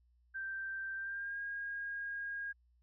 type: tone with pitch glide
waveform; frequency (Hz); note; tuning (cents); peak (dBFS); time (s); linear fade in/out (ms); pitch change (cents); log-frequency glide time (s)
sine; 1568 to 1628.9; G6 to G#6; 0 to -34; -38; 0.34-2.53; 20; +66; 0.96-1.4
effects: added 60 Hz sine -67 dBFS peak until 2.82 s